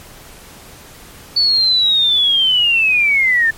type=linear sweep; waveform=sine; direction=down; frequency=4494 to 1760 Hz; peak=-10 dBFS; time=1.36-3.51 s; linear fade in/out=10 ms; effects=pink hiss -39 dBFS RMS until 3.57 s + MP3 64 kbps